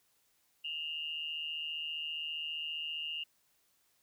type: tone with amplitude modulation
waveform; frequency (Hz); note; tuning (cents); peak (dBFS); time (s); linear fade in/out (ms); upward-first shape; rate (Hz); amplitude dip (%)
sine; 2822; F7; +17; -33; 0.64-3.24; 10; sine; 155; 70
effects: white hiss -73 dBFS RMS until 4.02 s